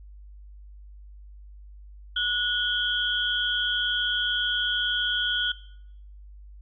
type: tone cluster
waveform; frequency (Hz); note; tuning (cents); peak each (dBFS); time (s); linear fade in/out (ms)
sine; 1460 / 3131 / 3338; F#6 / G7 / G#7; -24 / -3 / +8; -28; 2.16-5.52; 5
effects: noise-tail reverb RT60 0.8 s tail -21 dB re dry + added 50 Hz sine -43 dBFS peak until 6.61 s